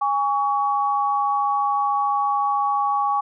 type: tone pair together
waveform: sine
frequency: 820 / 1126.1 Hz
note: G#5 / C#6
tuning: -22 / +27 cents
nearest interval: perfect fourth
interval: 549 cents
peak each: -21 dBFS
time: 0.01-3.21 s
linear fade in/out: 10 ms
effects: none